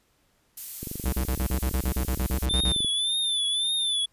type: noise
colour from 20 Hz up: violet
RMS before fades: -34 dBFS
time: 0.57-2.46 s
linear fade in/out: 5 ms
type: click train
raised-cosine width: 3 ms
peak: -22 dBFS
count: 49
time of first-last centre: 0.83-2.847 s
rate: 23.8 Hz
type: tone bursts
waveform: square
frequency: 64.2 Hz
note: C2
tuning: 32 cents flat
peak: -24 dBFS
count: 15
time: 1.05-2.723 s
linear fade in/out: 5 ms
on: 77 ms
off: 37 ms
type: tone with vibrato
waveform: square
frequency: 3533 Hz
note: A7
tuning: 6 cents sharp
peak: -24 dBFS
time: 2.49-4.06 s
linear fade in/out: 10 ms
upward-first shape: triangle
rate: 1.8 Hz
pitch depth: 88 cents each way
effects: pink hiss -67 dBFS RMS until 4.12 s + resampled to 32000 Hz